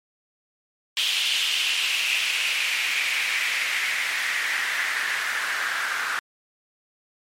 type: noise with band-pass filter sweep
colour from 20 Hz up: white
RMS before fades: -25 dBFS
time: 0.97-6.19 s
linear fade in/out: 0 ms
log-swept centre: 3100 to 1500 Hz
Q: 3.8
effects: MP3 64 kbps